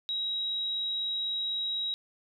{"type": "tone", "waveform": "sine", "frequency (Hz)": 3836, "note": "A#7", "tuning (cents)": 49, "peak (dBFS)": -29, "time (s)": [0.09, 1.94], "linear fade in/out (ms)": 0, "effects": ["11-bit"]}